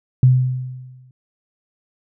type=tone with exponential decay; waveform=sine; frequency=127.8 Hz; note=C3; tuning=40 cents flat; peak=-6 dBFS; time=0.23-1.11 s; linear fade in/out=2 ms; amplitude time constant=190 ms; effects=none